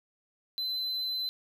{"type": "tone", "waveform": "triangle", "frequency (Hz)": 4046, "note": "B7", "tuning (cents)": 41, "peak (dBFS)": -29, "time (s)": [0.58, 1.29], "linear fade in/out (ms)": 0, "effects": []}